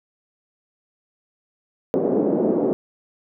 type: band-pass noise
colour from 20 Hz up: white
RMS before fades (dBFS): -20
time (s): 1.94-2.73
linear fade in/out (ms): 0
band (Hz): 200 to 490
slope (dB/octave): 24
effects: none